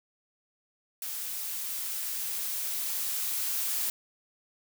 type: noise with level ramp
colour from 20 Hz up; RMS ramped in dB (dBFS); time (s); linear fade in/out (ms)
blue; -36 to -30; 1.02-3.9; 2
effects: none